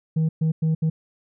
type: tone bursts at uneven times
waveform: sine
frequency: 159.2 Hz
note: D#3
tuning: 40 cents sharp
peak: -15 dBFS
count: 4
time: 0.16-0.29 / 0.41-0.52 / 0.62-0.75 / 0.82-0.9 s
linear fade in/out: 10 ms
effects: tanh soft clip ceiling -17 dBFS